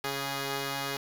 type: tone pair together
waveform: 5% pulse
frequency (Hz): 138.7 / 414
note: C#3 / G#4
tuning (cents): +1 / -5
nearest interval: octave + perfect fifth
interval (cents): 1894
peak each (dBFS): -23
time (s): 0.04-0.97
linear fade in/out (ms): 2
effects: 9-bit